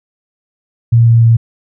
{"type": "tone with pitch steps", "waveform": "sine", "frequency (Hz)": [116.54, 115.8, 115.07], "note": ["A#2", "A#2", "A#2"], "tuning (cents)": [0, -11, -22], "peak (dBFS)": -4, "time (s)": [0.92, 1.37], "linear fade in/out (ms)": 10, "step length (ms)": 150, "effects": []}